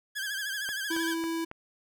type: tone with vibrato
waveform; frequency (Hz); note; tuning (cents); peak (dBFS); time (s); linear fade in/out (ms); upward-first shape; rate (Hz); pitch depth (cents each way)
sawtooth; 1622; G#6; -41; -28; 0.15-1.15; 20; sine; 13; 83
type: click train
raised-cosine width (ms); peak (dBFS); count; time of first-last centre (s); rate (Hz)
0.5; -26; 4; 0.69-1.514; 3.64
type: tone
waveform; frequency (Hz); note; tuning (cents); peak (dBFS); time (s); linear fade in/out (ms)
square; 329.6; E4; 0; -30; 0.9-1.45; 10
effects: none